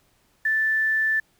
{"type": "tone with quantisation", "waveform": "sine", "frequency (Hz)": 1760, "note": "A6", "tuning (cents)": 0, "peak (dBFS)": -19, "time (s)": [0.45, 1.2], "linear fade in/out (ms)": 5, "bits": 8, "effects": ["pink hiss -64 dBFS RMS until 1.39 s"]}